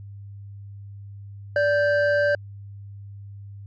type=tone pair together; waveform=triangle; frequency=582 / 1568.6 Hz; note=D5 / G6; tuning=-16 / +1 cents; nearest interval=octave + perfect fourth; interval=1717 cents; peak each=-17 / -22 dBFS; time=1.56-2.35 s; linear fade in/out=2 ms; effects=added 100 Hz sine -37 dBFS peak until 3.66 s + resampled to 16000 Hz